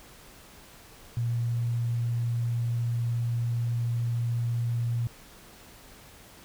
sine tone, 118.2 Hz, A#2, 24 cents sharp, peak -25 dBFS, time 1.17-5.07 s, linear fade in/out 0 ms, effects pink hiss -51 dBFS RMS until 6.44 s

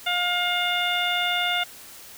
harmonic tone, 710 Hz, F5, 28 cents sharp, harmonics 1 / 2 / 3 / 4 / 5, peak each -28 / -28 / -28 / -28 / -28 dBFS, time 0.06-1.64 s, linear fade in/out 10 ms, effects white hiss -44 dBFS RMS until 2.17 s

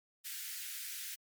white high-pass noise, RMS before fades -43 dBFS, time 0.24-1.16 s, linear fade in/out 20 ms, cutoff 1500 Hz, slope 48 dB/octave, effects MP3 96 kbps

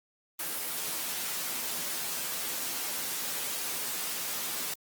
white noise with comb filter, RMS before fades -34 dBFS, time 0.39-4.74 s, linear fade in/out 5 ms, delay 12 ms, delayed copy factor +0.6, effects high-pass 150 Hz 12 dB/octave + Opus 24 kbps

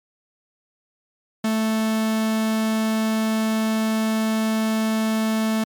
45% pulse tone, 220 Hz, A3, in tune, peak -19 dBFS, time 1.44-5.64 s, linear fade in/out 5 ms, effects MP3 96 kbps

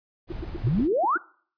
brown noise, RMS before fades -35 dBFS, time 0.27-0.89 s, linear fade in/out 50 ms
sine tone bursts, 342.6 Hz, F4, 33 cents flat, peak -29 dBFS, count 8, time 0.3-1.176 s, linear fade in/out 5 ms, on 22 ms, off 100 ms
sine exponential sweep, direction up, 100 to 1581 Hz, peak -20 dBFS, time 0.63-1.18 s, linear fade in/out 20 ms
effects noise-tail reverb RT60 0.5 s tail -21 dB re dry + resampled to 11025 Hz

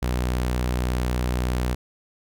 sawtooth tone, 61.74 Hz, B1, in tune, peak -18 dBFS, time 0.02-1.75 s, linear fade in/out 10 ms, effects none

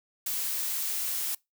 blue noise, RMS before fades -31 dBFS, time 0.26-1.35 s, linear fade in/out 5 ms, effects noise-tail reverb RT60 0.2 s tail -24 dB re dry

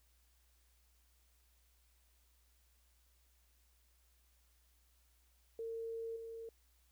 sine tone with level steps, 455.2 Hz, A#4, 41 cents flat, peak -40 / -45 dBFS, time 5.59-6.49 s, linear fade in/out 2 ms, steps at 6.16 s, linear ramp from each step 5 ms, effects added 60 Hz sine -70 dBFS peak until 6.91 s + white hiss -75 dBFS RMS until 6.91 s

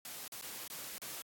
white noise with dropouts, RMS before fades -45 dBFS, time 0.05-1.22 s, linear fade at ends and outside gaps 1 ms, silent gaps 0.279-0.321 / 0.413-0.424 / 0.677-0.701 / 0.982-1.017 s, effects high-pass 100 Hz 12 dB/octave + AAC 64 kbps

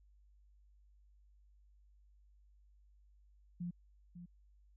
sine tone with echo, 174.61 Hz, F3, in tune, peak -38 dBFS, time 3.6-3.71 s, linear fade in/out 10 ms, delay 550 ms, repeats 1, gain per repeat -10 dB, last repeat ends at 4.26 s, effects added 50 Hz sine -63 dBFS peak until 4.76 s

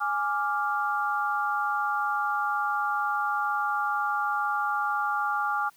sine chord, D diminished, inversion second, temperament equal, 830.6 / 1174.7 / 1396.9 Hz, Ab5 / D6 / F6, 0 / 0 / 0 cents, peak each -29 dBFS, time 0-5.7 s, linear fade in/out 20 ms, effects white hiss -60 dBFS RMS until 5.76 s + high-pass 80 Hz 12 dB/octave

